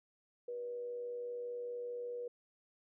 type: tone with frequency modulation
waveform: sine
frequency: 484.5 Hz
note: B4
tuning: 33 cents flat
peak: -39 dBFS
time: 0.48-2.28 s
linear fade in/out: 5 ms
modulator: 105 Hz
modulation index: 0.23
effects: none